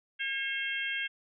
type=harmonic tone with a mistuned harmonic; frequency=540 Hz; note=C#5; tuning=45 cents flat; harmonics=3 / 4 / 5 / 6; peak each=-35 / -36 / -37 / -38 dBFS; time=0.19-1.08 s; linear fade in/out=20 ms; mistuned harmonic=6; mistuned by=-16 cents; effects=none